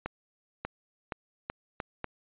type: accelerating click train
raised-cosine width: 0.5 ms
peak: -18 dBFS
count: 6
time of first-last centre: 0.06-2.043 s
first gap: 590 ms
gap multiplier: 0.8
effects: resampled to 8000 Hz